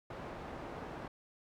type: low-pass noise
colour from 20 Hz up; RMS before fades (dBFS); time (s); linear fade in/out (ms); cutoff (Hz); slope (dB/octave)
white; -45; 0.1-1.08; 5; 870; 12
effects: none